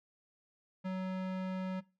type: tone with low-pass filter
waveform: square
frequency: 186.9 Hz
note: F#3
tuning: 18 cents sharp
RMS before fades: -37 dBFS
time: 0.84-1.81 s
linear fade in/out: 20 ms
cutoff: 2600 Hz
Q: 0.62
effects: noise-tail reverb RT60 0.3 s tail -21 dB re dry